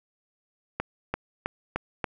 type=accelerating click train; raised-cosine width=0.5 ms; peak=-12 dBFS; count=5; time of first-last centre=0.8-2.042 s; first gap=340 ms; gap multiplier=0.94; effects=none